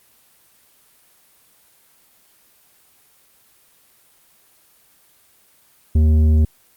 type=tone with tanh clipping; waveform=sine; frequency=77.78 Hz; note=D#2; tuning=in tune; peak=-12 dBFS; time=5.95-6.45 s; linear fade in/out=5 ms; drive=9 dB; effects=white hiss -55 dBFS RMS until 6.76 s + Opus 24 kbps